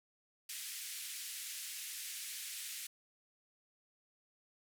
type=band-pass noise; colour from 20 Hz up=white; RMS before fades=-45 dBFS; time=0.49-2.87 s; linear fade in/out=5 ms; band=1900 to 13000 Hz; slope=24 dB/octave; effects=none